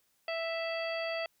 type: harmonic tone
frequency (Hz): 659.3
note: E5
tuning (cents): 0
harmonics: 1 / 2 / 3 / 4 / 5 / 7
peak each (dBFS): -34 / -44 / -41 / -41 / -46 / -45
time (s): 0.28-1.26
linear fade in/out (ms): 2
effects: white hiss -73 dBFS RMS until 1.4 s